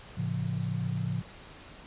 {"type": "chord", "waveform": "sine", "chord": "A augmented", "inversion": "none", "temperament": "just", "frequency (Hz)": [110, 137.5, 171.88], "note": ["A2", "C#3", "E#3"], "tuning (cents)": [0, -14, -27], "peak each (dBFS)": -33, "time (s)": [0.17, 1.22], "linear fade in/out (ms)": 10, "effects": ["pink hiss -49 dBFS RMS until 1.86 s", "resampled to 8000 Hz"]}